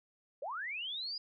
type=linear sweep; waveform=sine; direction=up; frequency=492.1 to 4978 Hz; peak=-37 dBFS; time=0.42-1.18 s; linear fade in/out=5 ms; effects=none